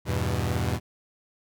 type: chord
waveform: sawtooth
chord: E minor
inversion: none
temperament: equal with one note detuned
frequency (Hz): 82.41 / 99.88 / 123.47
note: E2 / G2 / B2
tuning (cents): 0 / +33 / 0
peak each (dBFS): -25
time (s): 0.05-0.8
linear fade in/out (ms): 50
effects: none